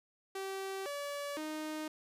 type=tone with pitch steps; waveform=sawtooth; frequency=386.6 / 573 / 309.1 Hz; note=G4 / D5 / D#4; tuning=-24 / -43 / -11 cents; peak=-34 dBFS; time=0.35-1.88 s; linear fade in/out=5 ms; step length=510 ms; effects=resampled to 32000 Hz